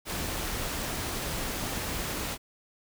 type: noise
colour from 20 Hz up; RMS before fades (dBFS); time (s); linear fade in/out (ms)
pink; -33; 0.05-2.38; 50
effects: none